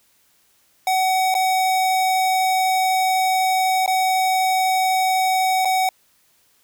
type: tone with dropouts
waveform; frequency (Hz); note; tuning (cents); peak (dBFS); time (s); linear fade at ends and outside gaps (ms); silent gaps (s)
square; 752; F#5; +28; -17; 0.87-5.89; 2; 1.342-1.35 / 3.862-3.877 / 5.649-5.654
effects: white hiss -60 dBFS RMS until 6.63 s